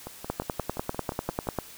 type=two click trains; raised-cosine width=1 ms; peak=-22 / -13 dBFS; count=9 / 14; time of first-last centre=0.07-1.471 / 0.3-1.587 s; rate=5.71 / 10.1 Hz; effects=white hiss -47 dBFS RMS until 1.77 s